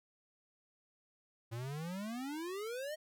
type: exponential sweep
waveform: square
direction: up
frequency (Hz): 111.2 to 633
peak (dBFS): -40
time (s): 1.51-2.96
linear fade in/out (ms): 20
effects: none